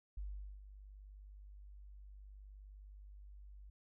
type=tone with ADSR envelope; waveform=sine; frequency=49.69 Hz; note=G1; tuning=24 cents sharp; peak=-40 dBFS; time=0.17-3.7 s; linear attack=6 ms; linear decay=430 ms; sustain=-12 dB; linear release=6 ms; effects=none